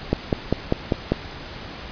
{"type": "click train", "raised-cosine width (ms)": 2, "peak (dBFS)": -4, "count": 6, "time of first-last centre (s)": [0.13, 1.12], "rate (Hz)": 5.05, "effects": ["pink hiss -36 dBFS RMS until 1.91 s", "resampled to 11025 Hz"]}